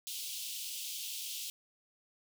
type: high-pass noise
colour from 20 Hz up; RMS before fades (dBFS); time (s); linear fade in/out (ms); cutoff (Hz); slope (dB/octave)
pink; -41; 0.07-1.5; 0; 2800; 48
effects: none